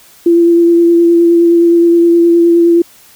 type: tone with vibrato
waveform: sine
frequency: 340 Hz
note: F4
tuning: 46 cents flat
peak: -4 dBFS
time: 0.26-2.82 s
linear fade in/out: 5 ms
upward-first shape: sine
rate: 9.6 Hz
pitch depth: 14 cents each way
effects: white hiss -42 dBFS RMS until 3.15 s